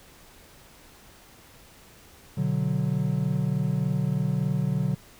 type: chord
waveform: triangle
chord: B minor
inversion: none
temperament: equal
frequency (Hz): 123.47 / 146.83 / 185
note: B2 / D3 / F#3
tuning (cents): 0 / 0 / 0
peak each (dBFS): -27 / -24 / -26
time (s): 2.37-4.95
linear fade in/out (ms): 10
effects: pink hiss -52 dBFS RMS until 5.19 s